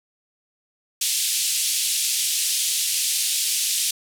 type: band-pass noise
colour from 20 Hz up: white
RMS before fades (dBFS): -23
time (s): 1.01-3.91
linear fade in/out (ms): 5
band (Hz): 2800 to 11000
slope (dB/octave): 24
effects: none